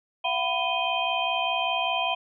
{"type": "tone cluster", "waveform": "sine", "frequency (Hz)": [681, 746, 995, 2493, 3148], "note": ["F5", "F#5", "B5", "D#7", "G7"], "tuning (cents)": [-44, 14, 13, 3, 7], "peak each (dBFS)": -30, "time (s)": [0.24, 2.15], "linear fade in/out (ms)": 10, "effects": []}